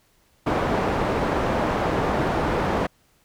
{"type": "low-pass noise", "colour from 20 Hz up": "white", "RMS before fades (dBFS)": -23, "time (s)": [0.46, 2.87], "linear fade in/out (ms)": 10, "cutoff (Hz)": 840, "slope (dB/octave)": 12, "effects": ["pink hiss -62 dBFS RMS until 3.24 s"]}